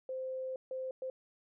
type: tone bursts at uneven times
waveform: sine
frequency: 520 Hz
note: C5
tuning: 11 cents flat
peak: -36 dBFS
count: 3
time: 0.09-0.56 / 0.71-0.91 / 1.02-1.1 s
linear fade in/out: 2 ms
effects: none